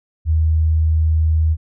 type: tone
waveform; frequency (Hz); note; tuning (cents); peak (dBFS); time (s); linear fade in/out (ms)
sine; 79.3; D#2; +33; -12; 0.25-1.57; 50
effects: none